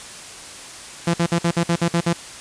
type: tone bursts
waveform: sawtooth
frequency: 170 Hz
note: F3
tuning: 46 cents flat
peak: -12 dBFS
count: 9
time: 1.07-2.131 s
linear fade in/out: 5 ms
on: 69 ms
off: 55 ms
effects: white hiss -37 dBFS RMS until 2.4 s + resampled to 22050 Hz